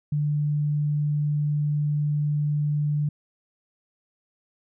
sine tone, 148 Hz, D3, 14 cents sharp, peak -21 dBFS, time 0.12-3.09 s, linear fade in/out 5 ms, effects none

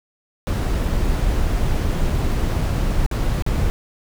brown noise with dropouts, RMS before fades -19 dBFS, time 0.47-3.7 s, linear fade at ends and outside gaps 0 ms, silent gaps 2.098-2.102 / 2.608-2.612 / 3.063-3.113 / 3.423-3.464 s, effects none

